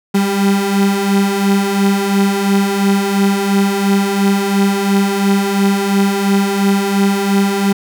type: beating tone pair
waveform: 35% pulse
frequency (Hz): 196 / 198.9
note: G3 / G3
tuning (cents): 0 / +25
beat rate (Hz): 2.9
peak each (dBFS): -16 / -11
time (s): 0.14-7.73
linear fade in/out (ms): 10
effects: none